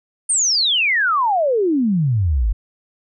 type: exponential sweep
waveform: sine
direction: down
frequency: 9110 to 46.79 Hz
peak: -14 dBFS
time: 0.29-2.53 s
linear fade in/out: 10 ms
effects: none